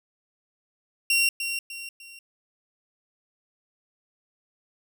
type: tone with echo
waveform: sawtooth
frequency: 2747 Hz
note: F7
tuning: 29 cents flat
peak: -16 dBFS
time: 1.1-1.29 s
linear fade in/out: 2 ms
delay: 300 ms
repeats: 3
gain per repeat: -8 dB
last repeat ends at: 2.19 s
effects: none